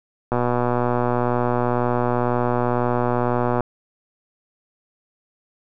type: click train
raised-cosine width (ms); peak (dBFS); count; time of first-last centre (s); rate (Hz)
1; -7; 402; 0.32-3.607; 122
effects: none